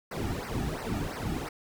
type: noise with flanger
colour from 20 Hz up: brown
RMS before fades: -33 dBFS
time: 0.11-1.49 s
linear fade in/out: 5 ms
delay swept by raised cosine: 0.28 to 1.98 ms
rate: 2.9 Hz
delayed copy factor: -1
effects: none